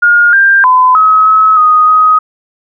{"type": "tone with pitch steps", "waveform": "sine", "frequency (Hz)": [1424, 1590, 1014, 1277, 1286, 1245, 1257], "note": ["F6", "G6", "B5", "D#6", "E6", "D#6", "D#6"], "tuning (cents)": [33, 24, 45, 45, -43, 1, 17], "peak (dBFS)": -3, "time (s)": [0.02, 2.19], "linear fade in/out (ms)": 10, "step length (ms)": 310, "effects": []}